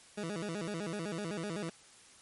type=tone with vibrato; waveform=20% pulse; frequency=185 Hz; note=F#3; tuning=in tune; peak=-31 dBFS; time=0.17-1.7 s; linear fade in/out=10 ms; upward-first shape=square; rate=7.9 Hz; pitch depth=200 cents each way; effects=white hiss -58 dBFS RMS until 2.21 s + MP3 48 kbps

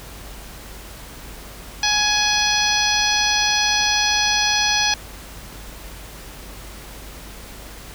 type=harmonic tone with a mistuned harmonic; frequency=837 Hz; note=G#5; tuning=13 cents sharp; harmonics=1 / 2 / 3 / 4 / 5 / 6 / 7; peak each=-24 / -24 / -24 / -24 / -24 / -24 / -24 dBFS; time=1.83-4.94 s; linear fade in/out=2 ms; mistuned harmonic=5; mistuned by=+21 cents; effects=added 50 Hz sine -39 dBFS peak until 7.94 s + pink hiss -39 dBFS RMS until 7.94 s

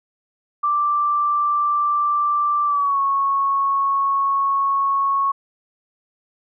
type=tone with pitch glide; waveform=sine; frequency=1175 to 1102.7 Hz; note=D6 to C#6; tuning=+1 to -9 cents; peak=-16 dBFS; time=0.63-5.32 s; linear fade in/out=10 ms; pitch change=-110 cents; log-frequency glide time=2.65-2.99 s; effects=none

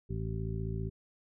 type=harmonic tone; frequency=55.1 Hz; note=A1; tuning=3 cents sharp; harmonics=1 / 2 / 3 / 4 / 5 / 7; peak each=-38 / -36 / -39 / -47 / -50 / -43 dBFS; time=0.09-0.9 s; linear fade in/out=20 ms; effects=none

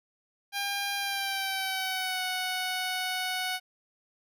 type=tone with pitch glide; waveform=10% pulse; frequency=802 to 739.7 Hz; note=G5 to F#5; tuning=+39 to -1 cents; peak=-21 dBFS; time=0.52-3.6 s; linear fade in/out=50 ms; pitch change=-140 cents; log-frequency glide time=0.96-2.22 s; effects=none

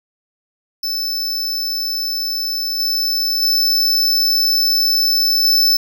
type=tone with level steps; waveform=square; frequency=5274 Hz; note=E8; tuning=in tune; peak=-19 / -16 / -13 / -11 dBFS; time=0.83-5.77 s; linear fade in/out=5 ms; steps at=2.79 / 3.42 / 5.44 s; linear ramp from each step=5 ms; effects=none

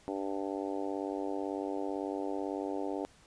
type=harmonic tone; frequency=98 Hz; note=G2; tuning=in tune; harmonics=3 / 4 / 5 / 6 / 7 / 8 / 9; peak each=-37 / -39 / -41 / -43 / -44 / -45 / -46 dBFS; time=0.08-3.05 s; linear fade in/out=0 ms; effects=pink hiss -61 dBFS RMS until 3.26 s + resampled to 22050 Hz

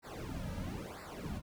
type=noise with flanger; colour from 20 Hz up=brown; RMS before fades=-42 dBFS; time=0.02-1.42 s; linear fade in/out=50 ms; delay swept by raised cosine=0.31 to 2.81 ms; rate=1 Hz; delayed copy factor=-1; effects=none

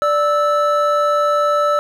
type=tone pair together; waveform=triangle; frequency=587.3 / 1312.4 Hz; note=D5 / E6; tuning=0 / -8 cents; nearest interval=octave + major second; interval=1392 cents; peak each=-14 dBFS; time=0.02-1.79 s; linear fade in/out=0 ms; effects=none

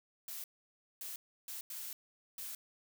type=noise bursts at uneven times; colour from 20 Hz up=blue; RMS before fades=-44 dBFS; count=5; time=0.28-0.44 / 1.01-1.16 / 1.48-1.61 / 1.7-1.93 / 2.38-2.55 s; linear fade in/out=2 ms; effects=none

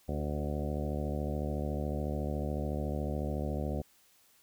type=harmonic tone with a mistuned harmonic; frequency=73.9 Hz; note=D2; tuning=11 cents sharp; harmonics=1 / 2 / 3 / 4 / 5 / 6 / 7 / 8 / 9 / 10; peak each=-35 / -38 / -39 / -43 / -44 / -47 / -42 / -43 / -50 / -47 dBFS; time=0.08-3.82 s; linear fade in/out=10 ms; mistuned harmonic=5; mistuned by=+21 cents; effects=white hiss -65 dBFS RMS until 4.42 s

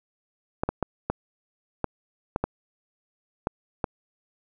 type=clicks; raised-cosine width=1 ms; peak=-10 dBFS; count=9; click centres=0.635 / 0.69 / 0.827 / 1.1 / 1.843 / 2.361 / 2.44 / 3.471 / 3.842 s; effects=none

